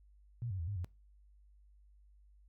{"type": "tone with pitch steps", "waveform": "sine", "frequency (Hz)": [119, 94.7, 82.2, 101.6, 87.9], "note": ["A#2", "F#2", "E2", "G#2", "F2"], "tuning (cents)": [36, 41, -4, -38, 12], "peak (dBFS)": -36, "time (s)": [0.42, 0.845], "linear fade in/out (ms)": 0, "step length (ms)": 85, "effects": ["noise-tail reverb RT60 0.3 s tail -22 dB re dry", "added 50 Hz sine -60 dBFS peak until 2.48 s"]}